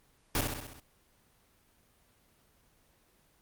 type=noise with echo; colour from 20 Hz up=pink; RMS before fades=-28 dBFS; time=0.35-0.41 s; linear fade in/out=2 ms; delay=65 ms; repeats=6; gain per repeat=-4 dB; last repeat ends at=0.8 s; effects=pink hiss -67 dBFS RMS until 3.41 s + Opus 24 kbps